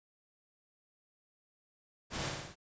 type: noise with echo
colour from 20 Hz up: pink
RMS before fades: -38 dBFS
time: 2.1-2.32 s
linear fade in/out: 50 ms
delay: 59 ms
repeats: 4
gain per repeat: -3 dB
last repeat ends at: 2.556 s
effects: resampled to 16000 Hz